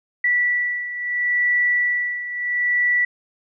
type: beating tone pair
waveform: sine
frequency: 1957 / 1957.74 Hz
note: B6 / B6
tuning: -16 / -16 cents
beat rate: 0.74 Hz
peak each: -19 / -24 dBFS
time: 0.24-3.05 s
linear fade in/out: 5 ms
effects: none